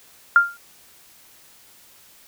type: tone with exponential decay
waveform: sine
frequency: 1396.9 Hz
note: F6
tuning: in tune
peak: -6 dBFS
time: 0.36-0.57 s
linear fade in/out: 1 ms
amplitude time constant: 45 ms
effects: white hiss -51 dBFS RMS until 2.27 s